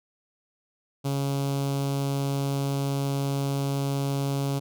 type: tone with notch filter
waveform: sawtooth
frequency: 138.9 Hz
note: C#3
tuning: 4 cents sharp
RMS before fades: -27 dBFS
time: 1.04-4.6 s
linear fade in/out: 20 ms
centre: 1800 Hz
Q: 0.96
effects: none